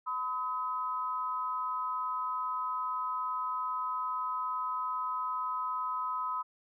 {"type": "tone pair together", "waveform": "sine", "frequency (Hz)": [1009.6, 1272], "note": ["B5", "D#6"], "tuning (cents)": [38, 38], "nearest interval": "major third", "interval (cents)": 400, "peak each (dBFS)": [-34, -34], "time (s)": [0.06, 6.43], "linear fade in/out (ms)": 20, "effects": []}